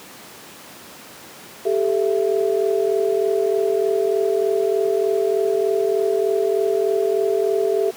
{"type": "tone cluster", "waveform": "sine", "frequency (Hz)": [392.2, 435.5, 668], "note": ["G4", "A4", "E5"], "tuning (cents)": [1, -18, 23], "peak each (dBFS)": [-19, -20, -25], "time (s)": [1.65, 7.91], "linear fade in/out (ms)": 10, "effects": ["pink hiss -40 dBFS RMS until 7.96 s", "high-pass 200 Hz 12 dB/octave"]}